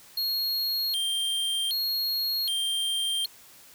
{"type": "tone with vibrato", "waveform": "square", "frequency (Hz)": 3691, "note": "A#7", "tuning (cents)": -18, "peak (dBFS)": -26, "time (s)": [0.17, 3.26], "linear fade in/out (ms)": 5, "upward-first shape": "square", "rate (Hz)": 0.65, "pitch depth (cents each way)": 260, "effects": ["white hiss -52 dBFS RMS until 3.74 s"]}